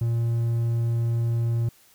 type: tone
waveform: triangle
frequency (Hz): 116.54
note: A#2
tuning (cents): 0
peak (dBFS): -19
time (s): 0.01-1.69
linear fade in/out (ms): 5
effects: white hiss -57 dBFS RMS until 1.94 s